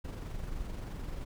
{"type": "noise with amplitude modulation", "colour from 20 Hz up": "brown", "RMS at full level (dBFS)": -37, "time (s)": [0.04, 1.25], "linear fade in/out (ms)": 10, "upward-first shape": "sine", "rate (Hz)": 23.1, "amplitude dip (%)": 40, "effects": []}